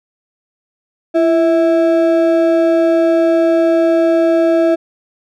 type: ring-modulated tone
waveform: triangle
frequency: 493.9 Hz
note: B4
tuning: in tune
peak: -4 dBFS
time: 1.14-4.76 s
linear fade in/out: 20 ms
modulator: 158 Hz
effects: none

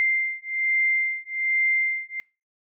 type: beating tone pair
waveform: sine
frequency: 2093 / 2094.2 Hz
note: C7 / C7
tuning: 0 / +1 cents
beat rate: 1.2 Hz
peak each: -24 dBFS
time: 0-2.2 s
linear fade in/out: 0 ms
effects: noise-tail reverb RT60 0.3 s tail -24 dB re dry

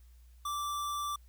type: tone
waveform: square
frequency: 1169 Hz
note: D6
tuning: 8 cents flat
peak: -34 dBFS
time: 0.45-1.16 s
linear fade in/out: 5 ms
effects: added 60 Hz sine -54 dBFS peak until 1.28 s + white hiss -71 dBFS RMS until 1.28 s

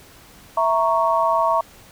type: chord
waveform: sine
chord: A# diminished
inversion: second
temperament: equal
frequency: 659.3 / 932.3 / 1108.7 Hz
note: E5 / A#5 / C#6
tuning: 0 / 0 / 0 cents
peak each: -20 dBFS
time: 0.57-1.61 s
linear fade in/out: 5 ms
effects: pink hiss -47 dBFS RMS until 1.91 s

